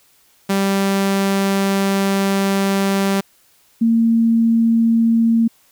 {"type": "tone pair in turn", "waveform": ["sawtooth", "sine"], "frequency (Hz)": [196, 228.7], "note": ["G3", "A#3"], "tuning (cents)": [0, -33], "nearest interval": "minor third", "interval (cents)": 267, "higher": "second", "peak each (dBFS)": -11, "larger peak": "neither", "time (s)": [[0.49, 3.21], [3.81, 5.48]], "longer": "first", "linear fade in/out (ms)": 10, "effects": ["white hiss -55 dBFS RMS until 5.71 s"]}